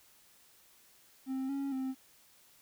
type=tone with pitch steps; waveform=triangle; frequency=264 / 276.5 / 262.9 Hz; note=C4 / C#4 / C4; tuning=+16 / -4 / +8 cents; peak=-31 dBFS; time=1.26-1.95 s; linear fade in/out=50 ms; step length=230 ms; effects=white hiss -63 dBFS RMS until 2.61 s